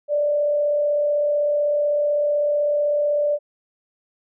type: tone with frequency modulation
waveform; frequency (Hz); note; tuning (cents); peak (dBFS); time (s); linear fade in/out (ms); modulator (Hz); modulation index
sine; 587.3; D5; 0; -17; 0.08-3.39; 50; 35.9; 0.29
effects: none